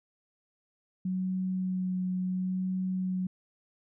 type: tone with vibrato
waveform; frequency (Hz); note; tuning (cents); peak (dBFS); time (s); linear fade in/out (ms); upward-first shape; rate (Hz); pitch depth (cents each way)
sine; 185; F#3; 0; -28; 1.05-3.27; 5; sine; 0.72; 12
effects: none